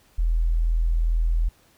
sine tone, 41.2 Hz, E1, in tune, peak -18 dBFS, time 0.18-1.49 s, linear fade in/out 10 ms, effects pink hiss -59 dBFS RMS until 1.77 s

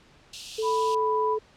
white high-pass noise, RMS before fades -33 dBFS, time 0.33-0.95 s, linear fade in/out 5 ms, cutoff 2600 Hz, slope 96 dB/octave
sine tone with pitch glide, 439.8 to 433 Hz, A4 to A4, -1 to -28 cents, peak -25 dBFS, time 0.58-1.39 s, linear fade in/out 10 ms, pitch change -27 cents, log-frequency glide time 0.87-1.11 s
sine tone, 990 Hz, B5, 4 cents sharp, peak -24 dBFS, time 0.62-1.38 s, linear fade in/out 50 ms
effects pink hiss -56 dBFS RMS until 1.56 s + low-pass 5000 Hz 12 dB/octave

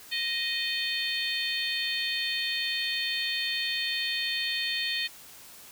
harmonic tone with a mistuned harmonic, 622.3 Hz, D#5, in tune, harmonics 3 / 4 / 5 / 6 / 7, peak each -34 / -34 / -34 / -34 / -34 dBFS, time 0.11-5.08 s, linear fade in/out 20 ms, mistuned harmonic 6, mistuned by -62 cents, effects white hiss -49 dBFS RMS until 5.71 s

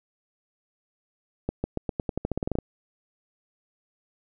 accelerating click train, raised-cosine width 2 ms, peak -13 dBFS, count 15, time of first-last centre 1.49-2.587 s, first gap 150 ms, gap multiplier 0.89, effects none

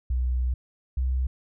sine tone pair in turn, 62.4 / 64.12 Hz, B1 / C2, +19 / -34 cents, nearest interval unison, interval 47 cents, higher second, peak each -22 / -22 dBFS, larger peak neither, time 0.1-0.54 / 0.97-1.27 s, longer first, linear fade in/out 5 ms, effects none

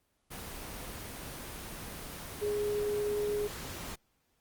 sine tone in noise, 415.3 Hz, G#4, in tune, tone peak -29 dBFS, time 2.41-3.48 s, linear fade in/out 20 ms, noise pink, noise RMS -42 dBFS, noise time 0.3-3.96 s, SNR +10 dB, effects pink hiss -75 dBFS RMS until 4.4 s + Opus 24 kbps

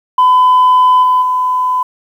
sine tone with level steps, 1008 Hz, B5, 35 cents sharp, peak -3 / -6 / -10 dBFS, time 0.18-1.83 s, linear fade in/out 5 ms, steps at 1.02 / 1.21 s, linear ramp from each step 20 ms, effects tanh soft clip ceiling -3 dBFS + 7-bit

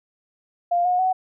sine tone with pitch steps, 698.5 / 722.3 / 746.9 Hz, F5 / F#5 / F#5, 0 / -42 / +16 cents, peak -17 dBFS, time 0.71-1.13 s, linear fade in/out 10 ms, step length 140 ms, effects none

